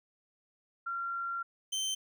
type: tone pair in turn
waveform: sine / 25% pulse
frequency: 1376 / 3102 Hz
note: F6 / G7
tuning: -26 / -19 cents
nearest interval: octave + major second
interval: 1407 cents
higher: second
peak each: -33 / -28 dBFS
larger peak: second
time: 0.86-1.43 / 1.72-1.95 s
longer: first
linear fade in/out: 10 ms
effects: none